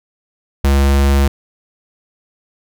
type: tone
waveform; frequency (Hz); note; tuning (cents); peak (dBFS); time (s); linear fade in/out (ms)
square; 69.3; C#2; 0; -10; 0.64-1.28; 5
effects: none